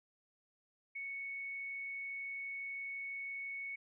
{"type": "tone with frequency modulation", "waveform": "sine", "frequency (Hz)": 2217, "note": "C#7", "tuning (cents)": 0, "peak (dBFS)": -40, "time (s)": [0.95, 3.76], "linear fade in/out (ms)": 10, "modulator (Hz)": 26.2, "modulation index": 0.28, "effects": []}